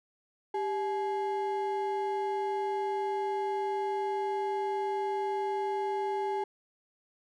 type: ring-modulated tone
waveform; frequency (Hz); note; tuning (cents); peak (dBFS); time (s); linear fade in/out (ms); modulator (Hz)
triangle; 622.3; D#5; 0; -24; 0.54-6.44; 5; 228
effects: none

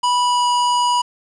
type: tone with pitch glide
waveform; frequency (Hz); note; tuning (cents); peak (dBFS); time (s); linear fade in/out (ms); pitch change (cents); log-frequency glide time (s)
square; 982 to 975.2; B5 to B5; -10 to -22; -15; 0.03-1.02; 10; -12; 0.2-0.47
effects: resampled to 22050 Hz + 7-bit

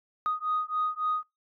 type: beating tone pair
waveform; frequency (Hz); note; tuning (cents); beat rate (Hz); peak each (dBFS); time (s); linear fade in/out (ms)
sine; 1243 / 1246.6; D#6 / D#6; -2 / +3; 3.6; -29; 0.26-1.23; 0
effects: noise-tail reverb RT60 0.2 s tail -25 dB re dry + tanh soft clip ceiling -20 dBFS

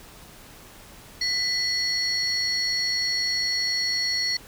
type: tone cluster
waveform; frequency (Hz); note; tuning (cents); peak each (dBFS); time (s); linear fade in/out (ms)
sine; 1992 / 4384 / 5620; B6 / C#8 / F8; +14 / -20 / +10; -28 / -23 / -32; 1.21-4.37; 5
effects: tanh soft clip ceiling -16 dBFS + pink hiss -47 dBFS RMS until 4.47 s

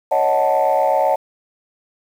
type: chord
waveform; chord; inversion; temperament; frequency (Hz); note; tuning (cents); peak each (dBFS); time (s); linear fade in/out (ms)
sine; D# half-diminished seventh; third; equal; 554.4 / 622.3 / 740 / 880; C#5 / D#5 / F#5 / A5; 0 / 0 / 0 / 0; -18; 0.11-1.16; 10
effects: tanh soft clip ceiling -7 dBFS + 7-bit

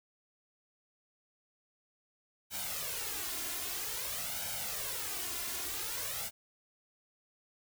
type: noise with flanger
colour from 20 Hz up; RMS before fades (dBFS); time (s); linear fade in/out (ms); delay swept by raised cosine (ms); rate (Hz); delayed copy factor
white; -38; 2.5-6.31; 50; 1.3 to 2.9; 0.51; +0.7
effects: none

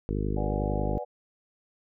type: harmonic tone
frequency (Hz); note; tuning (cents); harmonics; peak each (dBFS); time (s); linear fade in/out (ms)
51; G#1; -31; 1 / 2 / 3 / 4 / 5 / 6 / 7 / 8 / 9; -30 / -33 / -35 / -36 / -37 / -38 / -38 / -39 / -40; 0.09-0.98; 0
type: chord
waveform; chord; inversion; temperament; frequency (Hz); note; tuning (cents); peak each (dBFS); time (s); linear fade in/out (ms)
sine; G# half-diminished seventh; first; equal; 493.9 / 587.3 / 740 / 830.6; B4 / D5 / F#5 / G#5; 0 / 0 / 0 / 0; -37 / -36 / -38 / -41; 0.36-1.05; 20
effects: none

